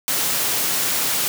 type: high-pass noise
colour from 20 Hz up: white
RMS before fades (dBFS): -21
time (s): 0.08-1.28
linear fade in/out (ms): 0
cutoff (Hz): 110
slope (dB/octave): 24
effects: none